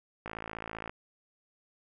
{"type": "click train", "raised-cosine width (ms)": 0.5, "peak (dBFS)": -23, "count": 36, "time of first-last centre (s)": [0.26, 0.895], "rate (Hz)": 55.1, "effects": []}